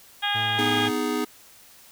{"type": "harmonic tone", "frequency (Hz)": 409.1, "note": "G#4", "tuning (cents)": -26, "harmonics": [2, 3, 4, 5, 6, 7, 8, 9], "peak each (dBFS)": [-28, -36, -28, -36, -34, -35, -27, -36], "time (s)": [0.22, 0.89], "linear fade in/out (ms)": 20}
{"type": "tone", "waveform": "40% pulse", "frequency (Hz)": 110, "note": "A2", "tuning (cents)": 0, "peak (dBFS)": -31, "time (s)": [0.34, 0.91], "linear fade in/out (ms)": 20}
{"type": "chord", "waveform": "square", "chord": "G# minor", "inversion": "first", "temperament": "just", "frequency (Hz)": [249.2, 311.5, 415.3], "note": ["B3", "D#4", "G#4"], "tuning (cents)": [16, 2, 0], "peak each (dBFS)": -29, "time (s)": [0.58, 1.25], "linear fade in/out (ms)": 10}
{"effects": ["white hiss -51 dBFS RMS until 1.91 s"]}